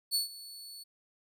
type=tone with ADSR envelope; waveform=sawtooth; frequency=4435 Hz; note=C#8; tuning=in tune; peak=-23 dBFS; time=0.11-0.84 s; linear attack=39 ms; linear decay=130 ms; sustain=-19 dB; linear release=17 ms; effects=none

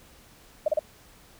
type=tone bursts; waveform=sine; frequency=614 Hz; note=D#5; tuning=23 cents flat; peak=-19 dBFS; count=3; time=0.66-0.792 s; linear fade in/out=5 ms; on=22 ms; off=33 ms; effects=pink hiss -54 dBFS RMS until 1.39 s

